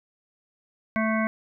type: harmonic tone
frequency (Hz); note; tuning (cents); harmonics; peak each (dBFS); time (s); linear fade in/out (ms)
220; A3; 0; 1 / 3 / 5 / 7 / 9 / 10; -24 / -29 / -31 / -32 / -34 / -34; 0.96-1.27; 0
effects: none